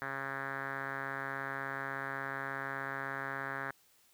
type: tone with low-pass filter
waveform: 5% pulse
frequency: 136.5 Hz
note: C#3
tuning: 26 cents flat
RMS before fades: -39 dBFS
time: 0.02-3.71 s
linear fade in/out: 0 ms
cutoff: 1700 Hz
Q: 4.2
effects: white hiss -67 dBFS RMS until 4.13 s